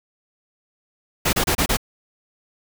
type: noise bursts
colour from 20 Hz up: pink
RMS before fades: -19 dBFS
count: 5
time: 1.25-1.771 s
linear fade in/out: 10 ms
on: 81 ms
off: 29 ms
effects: none